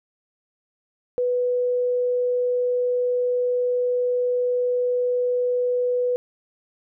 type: tone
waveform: sine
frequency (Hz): 493.9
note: B4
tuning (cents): 0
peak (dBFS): -19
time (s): 1.18-6.16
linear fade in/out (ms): 0
effects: none